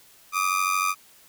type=ring-modulated tone; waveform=30% pulse; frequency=1209 Hz; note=D6; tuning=50 cents sharp; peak=-16 dBFS; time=0.32-0.95 s; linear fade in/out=50 ms; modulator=46.5 Hz; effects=white hiss -54 dBFS RMS until 1.28 s